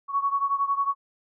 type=beating tone pair; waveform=sine; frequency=1112 / 1123 Hz; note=C#6 / C#6; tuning=+5 / +22 cents; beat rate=11 Hz; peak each=-24 / -27 dBFS; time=0.08-0.95 s; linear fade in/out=50 ms; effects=none